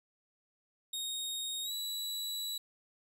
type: tone with pitch glide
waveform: sawtooth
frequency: 3729 to 3928 Hz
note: A#7 to B7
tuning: 0 to -10 cents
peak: -33 dBFS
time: 0.93-2.58 s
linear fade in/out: 5 ms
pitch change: +90 cents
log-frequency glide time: 1.63-1.72 s
effects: 12-bit